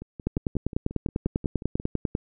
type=two click trains; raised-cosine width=3 ms; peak=-11 / -24 dBFS; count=20 / 11; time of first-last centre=0.27-2.151 / 0.02-1.799 s; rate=10.1 / 5.62 Hz; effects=none